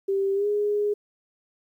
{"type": "tone with pitch glide", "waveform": "sine", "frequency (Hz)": [391.6, 414.2], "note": ["G4", "G#4"], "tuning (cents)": [-2, -5], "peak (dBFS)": -21, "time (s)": [0.08, 0.94], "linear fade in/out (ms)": 10, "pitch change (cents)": 97, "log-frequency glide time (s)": [0.34, 0.47], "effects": ["10-bit"]}